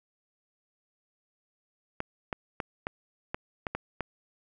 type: clicks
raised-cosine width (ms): 0.5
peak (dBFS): -16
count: 8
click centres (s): 2.004 / 2.328 / 2.602 / 2.869 / 3.345 / 3.668 / 3.75 / 4.007
effects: none